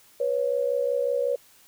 sine tone pair together, 490.1 / 555.5 Hz, B4 / C#5, -13 / +4 cents, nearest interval major second, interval 217 cents, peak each -25 / -25 dBFS, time 0.2-1.36 s, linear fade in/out 5 ms, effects white hiss -56 dBFS RMS until 1.67 s

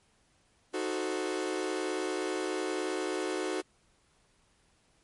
40% pulse chord, D# diminished seventh, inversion none, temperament equal, 311.1 / 370 / 440 / 523.3 Hz, D#4 / F#4 / A4 / C5, 0 / 0 / 0 / 0 cents, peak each -36 / -33 / -37 / -39 dBFS, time 0.73-3.62 s, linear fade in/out 20 ms, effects pink hiss -68 dBFS RMS until 5.03 s + MP3 48 kbps

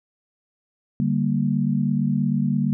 sine chord, G minor, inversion second, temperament equal, 146.83 / 196 / 233.1 Hz, D3 / G3 / Bb3, 0 / 0 / 0 cents, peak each -23 dBFS, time 1-2.73 s, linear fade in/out 0 ms, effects none

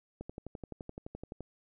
click train, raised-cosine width 2 ms, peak -28 dBFS, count 15, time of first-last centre 0.21-1.407 s, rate 11.7 Hz, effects none

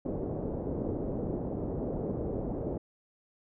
white low-pass noise, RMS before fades -34 dBFS, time 0.05-2.78 s, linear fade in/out 5 ms, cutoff 510 Hz, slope 24 dB/octave, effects none

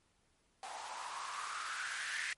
blue noise with band-pass filter sweep, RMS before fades -42 dBFS, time 0.63-2.33 s, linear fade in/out 0 ms, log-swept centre 770 to 1900 Hz, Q 5.2, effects pink hiss -74 dBFS RMS until 2.37 s + MP3 48 kbps

